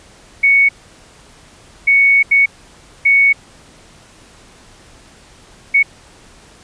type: tone bursts at uneven times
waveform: sine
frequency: 2222 Hz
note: C#7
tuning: 4 cents sharp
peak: -7 dBFS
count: 5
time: 0.43-0.69 / 1.87-2.23 / 2.31-2.46 / 3.05-3.33 / 5.74-5.83 s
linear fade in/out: 10 ms
effects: pink hiss -44 dBFS RMS until 6.63 s + resampled to 22050 Hz